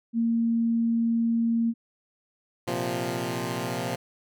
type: tone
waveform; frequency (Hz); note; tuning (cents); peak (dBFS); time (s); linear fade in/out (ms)
sine; 230.5; A#3; -19; -21; 0.13-1.74; 50
type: chord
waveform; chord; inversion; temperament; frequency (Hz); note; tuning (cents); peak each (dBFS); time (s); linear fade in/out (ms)
10% pulse; Bb suspended second; none; equal; 116.54 / 130.81 / 174.61; Bb2 / C3 / F3; 0 / 0 / 0; -24; 2.67-3.96; 10
effects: none